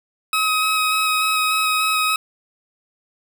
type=tone with vibrato; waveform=20% pulse; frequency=1271 Hz; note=D#6; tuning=36 cents sharp; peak=-12 dBFS; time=0.33-2.16 s; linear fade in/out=2 ms; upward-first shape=square; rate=3.4 Hz; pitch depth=9 cents each way; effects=none